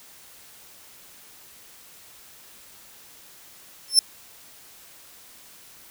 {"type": "tone with exponential growth", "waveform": "30% pulse", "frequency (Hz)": 5330, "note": "E8", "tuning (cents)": 18, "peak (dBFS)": -4, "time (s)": [3.88, 3.99], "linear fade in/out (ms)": 1, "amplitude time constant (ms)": 23, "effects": ["white hiss -49 dBFS RMS until 5.9 s"]}